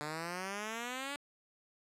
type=exponential sweep; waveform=5% pulse; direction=up; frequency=146.83 to 289.9 Hz; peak=-27 dBFS; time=0.01-1.16 s; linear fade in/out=0 ms; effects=low-pass 11000 Hz 12 dB/octave